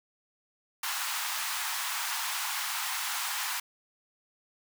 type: high-pass noise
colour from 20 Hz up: pink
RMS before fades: -33 dBFS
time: 0.83-3.6 s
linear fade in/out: 5 ms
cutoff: 830 Hz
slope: 48 dB/octave
effects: none